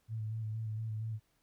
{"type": "tone with vibrato", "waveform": "sine", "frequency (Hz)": 110, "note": "A2", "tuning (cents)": 0, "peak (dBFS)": -35, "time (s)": [0.08, 1.2], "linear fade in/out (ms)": 50, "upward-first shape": "square", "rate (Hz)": 4.3, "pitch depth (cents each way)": 26, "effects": ["pink hiss -75 dBFS RMS until 1.42 s"]}